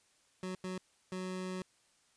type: tone bursts at uneven times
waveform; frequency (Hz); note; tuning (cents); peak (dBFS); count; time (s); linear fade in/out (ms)
25% pulse; 185.1; F#3; +1; -34; 3; 0.43-0.55 / 0.64-0.78 / 1.12-1.62; 2
effects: white hiss -70 dBFS RMS until 2.16 s + resampled to 22050 Hz